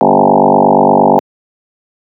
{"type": "tone with frequency modulation", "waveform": "sine", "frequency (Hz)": 530, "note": "C5", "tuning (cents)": 22, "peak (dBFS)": -4, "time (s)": [0.01, 1.19], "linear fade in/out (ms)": 0, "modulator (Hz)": 48.6, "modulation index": 7.7, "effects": ["high-pass 200 Hz 12 dB/octave"]}